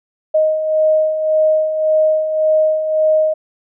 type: beating tone pair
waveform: sine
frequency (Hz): 622.3 / 624.1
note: D#5 / D#5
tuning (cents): 0 / +5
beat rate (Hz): 1.8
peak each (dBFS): -20 / -12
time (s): 0.34-3.34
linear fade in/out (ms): 10
effects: none